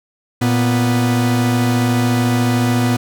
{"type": "tone pair together", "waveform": "45% pulse", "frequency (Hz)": [116.57, 247], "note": ["A#2", "B3"], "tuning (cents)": [0, 0], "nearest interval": "octave + minor second", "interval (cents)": 1300, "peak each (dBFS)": -16, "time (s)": [0.41, 2.97], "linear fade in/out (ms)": 10, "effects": []}